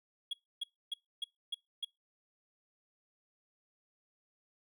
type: tone bursts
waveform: triangle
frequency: 3322 Hz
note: G#7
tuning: in tune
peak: -32 dBFS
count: 6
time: 0.31-1.848 s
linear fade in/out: 5 ms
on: 23 ms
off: 280 ms
effects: noise-tail reverb RT60 0.2 s tail -23 dB re dry